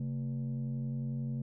sine tone pair together, 134.97 / 226.2 Hz, C#3 / A3, -46 / +48 cents, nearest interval major sixth, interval 894 cents, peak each -32 / -36 dBFS, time 0-1.42 s, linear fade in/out 5 ms, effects tanh soft clip ceiling -30 dBFS

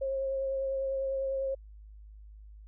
sine tone with vibrato, 538 Hz, C5, 48 cents sharp, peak -29 dBFS, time 0.01-1.55 s, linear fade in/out 10 ms, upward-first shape sine, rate 10 Hz, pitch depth 15 cents each way, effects added 52 Hz sine -47 dBFS peak until 2.67 s

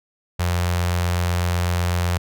sawtooth tone with notch filter, 88 Hz, F2, 14 cents sharp, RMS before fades -21 dBFS, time 0.39-2.18 s, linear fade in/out 10 ms, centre 280 Hz, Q 0.71, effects none

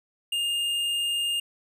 sine tone with hard clipping, 2822 Hz, F7, 17 cents sharp, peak -26 dBFS, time 0.32-1.4 s, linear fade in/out 5 ms, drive 9 dB, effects none

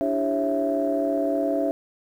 sine tone cluster, 289.7 / 329.1 / 392.5 / 545 / 664 Hz, D4 / E4 / G4 / C#5 / E5, -24 / -3 / +2 / -29 / +12 cents, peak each -25 / -33 / -31 / -28 / -24 dBFS, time 0.01-1.71 s, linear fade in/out 0 ms, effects tanh soft clip ceiling -12 dBFS + 9-bit

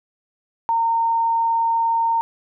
sine tone, 917 Hz, A#5, 29 cents flat, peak -16 dBFS, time 0.69-2.21 s, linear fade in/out 0 ms, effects none

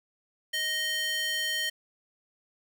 square tone with high-pass filter, 622.3 Hz, D#5, in tune, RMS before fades -30 dBFS, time 0.53-1.7 s, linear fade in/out 10 ms, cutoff 2400 Hz, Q 3.7, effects 10-bit

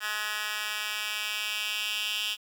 10% pulse tone with high-pass filter sweep, 211.2 Hz, G#3, 29 cents sharp, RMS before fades -32 dBFS, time 0-2.37 s, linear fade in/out 50 ms, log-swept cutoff 1800 to 2900 Hz, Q 3.7, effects 9-bit

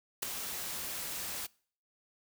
white noise with ADSR envelope, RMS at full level -31 dBFS, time 0.22-1.47 s, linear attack 10 ms, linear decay 7 ms, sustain -8 dB, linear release 14 ms, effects noise-tail reverb RT60 0.5 s tail -24 dB re dry

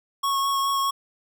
square tone with vibrato, 1100 Hz, C#6, 14 cents flat, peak -22 dBFS, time 0.23-0.91 s, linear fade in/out 10 ms, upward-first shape triangle, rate 4.8 Hz, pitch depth 16 cents each way, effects none

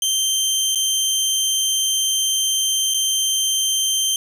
20% pulse tone with dropouts, 3136 Hz, G7, in tune, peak -12 dBFS, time 0.02-4.16 s, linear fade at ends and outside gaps 2 ms, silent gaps 0.749-0.756 / 2.939-2.943 s, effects none

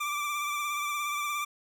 25% pulse tone with vibrato, 1174.7 Hz, D6, in tune, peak -26 dBFS, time 0-1.45 s, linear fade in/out 10 ms, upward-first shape triangle, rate 17 Hz, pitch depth 38 cents each way, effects none

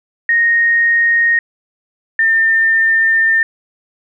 sine tone pair in turn, 1861 / 1803.8 Hz, A#6 / A6, -3 / +43 cents, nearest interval minor second, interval 54 cents, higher first, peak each -9 dBFS, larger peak neither, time 0.29-1.39 / 2.19-3.43 s, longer second, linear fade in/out 2 ms, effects none

